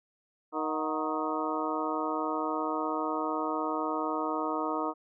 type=harmonic tone with a mistuned harmonic; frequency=156.2 Hz; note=D#3; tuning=7 cents sharp; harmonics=2 / 3 / 4 / 5 / 6 / 7 / 8; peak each=-34 / -37 / -38 / -38 / -36 / -37 / -36 dBFS; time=0.52-4.94 s; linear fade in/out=50 ms; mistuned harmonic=5; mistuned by=-92 cents; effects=none